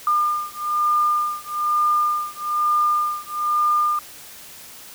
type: beating tone pair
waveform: sine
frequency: 1205 / 1206.1 Hz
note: D6 / D6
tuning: +44 / +46 cents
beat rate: 1.1 Hz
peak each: -21 dBFS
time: 0.07-3.99 s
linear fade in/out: 2 ms
effects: white hiss -41 dBFS RMS until 4.94 s